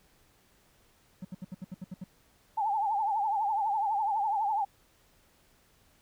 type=tone bursts; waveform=triangle; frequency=184.7 Hz; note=F#3; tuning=3 cents flat; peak=-34 dBFS; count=9; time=1.22-2.041 s; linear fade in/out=5 ms; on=29 ms; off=70 ms
type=tone with vibrato; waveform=sine; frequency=840 Hz; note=G#5; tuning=19 cents sharp; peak=-26 dBFS; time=2.57-4.65 s; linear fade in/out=10 ms; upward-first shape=triangle; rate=12 Hz; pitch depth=140 cents each way
effects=pink hiss -65 dBFS RMS until 6.01 s